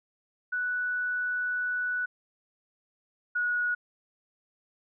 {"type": "tone pair in turn", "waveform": "sine", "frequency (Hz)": [1480, 1457.9], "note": ["F#6", "F#6"], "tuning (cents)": [0, -26], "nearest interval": "unison", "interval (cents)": 26, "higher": "first", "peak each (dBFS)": [-27, -25], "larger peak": "second", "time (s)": [[0.52, 2.06], [3.35, 3.75]], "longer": "first", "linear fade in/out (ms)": 10, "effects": []}